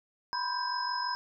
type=tone cluster; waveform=sine; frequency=980 / 1026 / 1582 / 5110 Hz; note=B5 / C6 / G6 / D#8; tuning=-14 / -34 / +15 / +45 cents; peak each=-33 / -37 / -38 / -36 dBFS; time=0.33-1.15 s; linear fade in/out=0 ms; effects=none